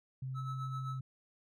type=tone; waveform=sine; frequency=131.1 Hz; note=C3; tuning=4 cents sharp; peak=-37 dBFS; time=0.22-1.01 s; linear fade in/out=5 ms
type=tone with tremolo; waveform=triangle; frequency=1300 Hz; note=E6; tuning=24 cents flat; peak=-38 dBFS; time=0.34-1 s; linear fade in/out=50 ms; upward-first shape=sine; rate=7.7 Hz; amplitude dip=65%
effects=none